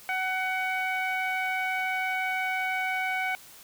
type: tone with low-pass filter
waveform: sawtooth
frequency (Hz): 749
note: F#5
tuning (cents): +21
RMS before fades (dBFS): -29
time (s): 0.09-3.35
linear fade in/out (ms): 0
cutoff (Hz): 2100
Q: 4.7
effects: white hiss -50 dBFS RMS until 3.63 s